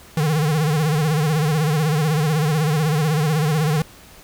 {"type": "tone with vibrato", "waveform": "square", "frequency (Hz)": 153.4, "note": "D#3", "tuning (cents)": -24, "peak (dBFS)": -17, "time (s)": [0.17, 3.82], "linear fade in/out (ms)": 2, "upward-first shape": "sine", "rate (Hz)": 16, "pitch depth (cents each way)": 110, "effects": ["pink hiss -45 dBFS RMS until 4.23 s"]}